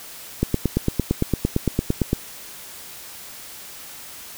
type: click train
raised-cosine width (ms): 3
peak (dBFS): -5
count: 16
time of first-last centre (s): 0.43-2.131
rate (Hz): 8.82
effects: white hiss -39 dBFS RMS until 4.37 s